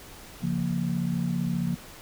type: chord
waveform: sine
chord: Bb minor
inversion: first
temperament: just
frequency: 139.85 / 174.81 / 233.1 Hz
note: Db3 / F3 / Bb3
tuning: +16 / +2 / 0 cents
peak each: -31 / -27 / -31 dBFS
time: 0.42-1.76 s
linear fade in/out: 20 ms
effects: pink hiss -46 dBFS RMS until 2.01 s